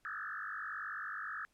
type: tone with frequency modulation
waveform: sine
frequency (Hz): 1505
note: F#6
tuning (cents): +29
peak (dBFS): -39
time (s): 0.05-1.45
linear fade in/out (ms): 0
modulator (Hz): 49.3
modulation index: 5.4
effects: pink hiss -75 dBFS RMS until 1.53 s + low-pass 12000 Hz 12 dB/octave

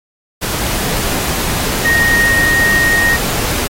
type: tone in noise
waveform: sine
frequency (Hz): 1864.7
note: A#6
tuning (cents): 0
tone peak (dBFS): -10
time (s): 1.84-3.17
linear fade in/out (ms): 20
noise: pink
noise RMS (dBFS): -18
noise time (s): 0.41-3.68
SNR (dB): +5
effects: AAC 48 kbps

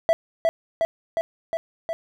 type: tone with echo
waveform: triangle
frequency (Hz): 659.3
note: E5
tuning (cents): 0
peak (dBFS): -12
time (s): 0.09-0.13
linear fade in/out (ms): 0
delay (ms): 360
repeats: 5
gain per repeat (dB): -2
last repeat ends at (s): 1.93
effects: none

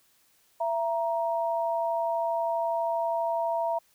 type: tone pair together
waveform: sine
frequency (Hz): 670 / 937.7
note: E5 / A#5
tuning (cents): +28 / +10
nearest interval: tritone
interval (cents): 582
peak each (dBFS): -27 / -29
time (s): 0.6-3.79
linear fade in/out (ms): 10
effects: white hiss -65 dBFS RMS until 3.94 s

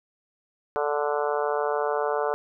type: harmonic tone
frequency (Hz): 146.83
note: D3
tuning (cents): 0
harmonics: 3 / 4 / 5 / 6 / 7 / 8 / 9 / 10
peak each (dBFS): -27 / -29 / -31 / -33 / -34 / -35 / -36 / -37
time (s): 0.76-2.34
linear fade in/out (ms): 0
effects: none

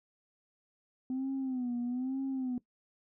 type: tone with vibrato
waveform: sine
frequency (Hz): 254.7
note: C4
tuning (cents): -46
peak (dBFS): -30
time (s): 1.1-2.58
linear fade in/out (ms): 2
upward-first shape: sine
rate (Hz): 1.1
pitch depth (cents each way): 98
effects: noise-tail reverb RT60 0.1 s tail -19 dB re dry + tanh soft clip ceiling -29 dBFS

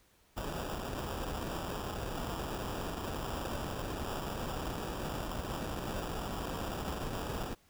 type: noise with sample-and-hold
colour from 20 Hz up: pink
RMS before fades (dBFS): -38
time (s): 0.36-7.55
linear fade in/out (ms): 20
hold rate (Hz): 2100
effects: pink hiss -67 dBFS RMS until 7.69 s

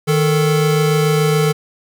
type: tone pair together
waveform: square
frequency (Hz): 155.61 / 439.8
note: D#3 / A4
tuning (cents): +1 / -1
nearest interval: octave + tritone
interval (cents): 1798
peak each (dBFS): -15 / -17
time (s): 0.07-1.53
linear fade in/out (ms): 20
effects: none

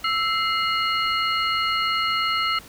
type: tone cluster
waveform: sine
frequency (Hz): 1321 / 2087 / 2884 / 4249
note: E6 / C7 / F#7 / C8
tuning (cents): +3 / -5 / -45 / +26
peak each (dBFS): -23 / -27 / -27 / -29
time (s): 0.04-2.59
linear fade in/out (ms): 5
effects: pink hiss -45 dBFS RMS until 2.68 s

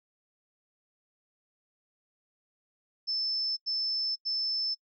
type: tone bursts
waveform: sine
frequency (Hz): 5274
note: E8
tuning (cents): 0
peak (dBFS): -28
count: 3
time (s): 3.07-4.75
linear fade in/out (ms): 20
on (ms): 500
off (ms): 90
effects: noise-tail reverb RT60 0.1 s tail -26 dB re dry

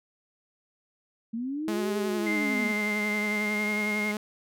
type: linear two-way sweep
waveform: sine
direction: up then down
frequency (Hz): 220 to 406.5 to 220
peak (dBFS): -29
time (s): 1.33-2.72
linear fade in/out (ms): 10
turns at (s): 1.96
type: tone with vibrato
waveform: sawtooth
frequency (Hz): 210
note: G#3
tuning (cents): +19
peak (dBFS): -25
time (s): 1.68-4.17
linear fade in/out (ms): 2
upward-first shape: triangle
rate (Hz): 11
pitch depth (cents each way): 31
type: tone with pitch glide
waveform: sine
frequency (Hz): 2093 to 2132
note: C7 to C7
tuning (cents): 0 to +32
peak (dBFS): -28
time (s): 2.26-4.12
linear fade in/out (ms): 10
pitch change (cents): +32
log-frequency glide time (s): 3.29-3.74
effects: none

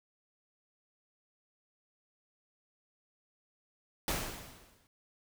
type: noise with exponential decay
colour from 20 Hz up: pink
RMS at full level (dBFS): -31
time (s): 4.08-4.87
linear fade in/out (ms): 1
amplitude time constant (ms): 170
effects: none

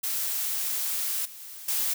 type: noise with level steps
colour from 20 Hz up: blue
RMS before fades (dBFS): -29 / -44 / -42 / -27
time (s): 0.03-1.94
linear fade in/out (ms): 10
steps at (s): 1.25 / 1.4 / 1.68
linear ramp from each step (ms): 5
effects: none

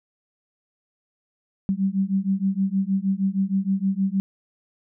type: beating tone pair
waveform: sine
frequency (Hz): 190.5 / 196.9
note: G3 / G3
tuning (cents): -49 / +8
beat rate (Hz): 6.4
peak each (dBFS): -23 / -23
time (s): 1.69-4.2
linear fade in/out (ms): 0
effects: none

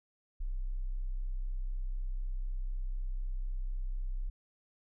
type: tone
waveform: sine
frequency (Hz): 32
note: C1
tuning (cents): -38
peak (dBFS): -32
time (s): 0.4-4.3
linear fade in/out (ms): 10
effects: none

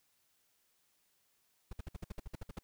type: noise bursts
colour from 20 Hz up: brown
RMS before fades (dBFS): -41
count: 12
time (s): 1.71-2.589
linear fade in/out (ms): 5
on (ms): 21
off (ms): 57
effects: white hiss -75 dBFS RMS until 2.63 s

